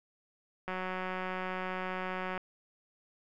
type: click train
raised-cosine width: 0.5 ms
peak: -22 dBFS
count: 315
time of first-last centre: 0.68-2.377 s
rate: 185 Hz
effects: none